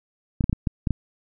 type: clicks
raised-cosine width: 5 ms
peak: -9 dBFS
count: 7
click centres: 0.408 / 0.441 / 0.496 / 0.529 / 0.672 / 0.872 / 0.907 s
effects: none